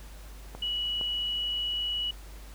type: clicks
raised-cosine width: 1 ms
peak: -26 dBFS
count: 2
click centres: 0.55 / 1.012 s
type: tone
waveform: sine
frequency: 2932 Hz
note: F#7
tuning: 16 cents flat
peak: -28 dBFS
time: 0.62-2.11 s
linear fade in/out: 5 ms
effects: added 50 Hz sine -43 dBFS peak until 2.54 s + pink hiss -52 dBFS RMS until 2.54 s